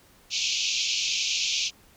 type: band-pass noise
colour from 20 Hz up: pink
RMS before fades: -27 dBFS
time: 0.3-1.71 s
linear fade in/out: 50 ms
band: 2400 to 6800 Hz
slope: 96 dB/octave
effects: pink hiss -57 dBFS RMS until 1.96 s